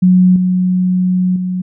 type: tone with level steps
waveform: sine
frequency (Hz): 182.9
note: F#3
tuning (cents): -20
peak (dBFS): -5 / -10 / -15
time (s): 0.02-1.62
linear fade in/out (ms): 10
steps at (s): 0.36 / 1.36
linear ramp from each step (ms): 2
effects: none